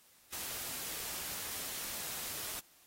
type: noise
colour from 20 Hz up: white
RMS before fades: -41 dBFS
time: 0.32-2.6 s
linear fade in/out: 10 ms
effects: white hiss -64 dBFS RMS until 2.86 s + AAC 48 kbps